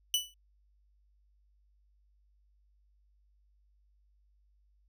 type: tone with exponential decay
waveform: sawtooth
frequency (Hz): 2973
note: F#7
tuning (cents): +8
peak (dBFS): -20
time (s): 0.14-0.34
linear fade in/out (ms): 1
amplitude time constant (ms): 42
effects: added 50 Hz sine -65 dBFS peak until 4.88 s